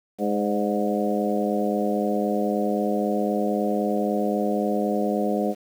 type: harmonic tone with a mistuned harmonic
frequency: 103.83 Hz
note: G#2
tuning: in tune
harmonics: 2 / 3 / 4 / 5 / 6 / 7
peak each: -25 / -29 / -29 / -28 / -30 / -30 dBFS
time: 0.18-5.55 s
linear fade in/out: 50 ms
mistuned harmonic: 6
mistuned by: -40 cents
effects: 8-bit